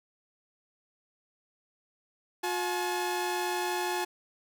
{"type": "tone pair together", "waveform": "sawtooth", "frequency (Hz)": [358.5, 854.1], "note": ["F4", "G#5"], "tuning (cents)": [45, 48], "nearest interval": "octave + minor third", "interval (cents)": 1503, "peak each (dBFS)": [-28, -28], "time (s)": [2.43, 4.05], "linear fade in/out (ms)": 10, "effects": []}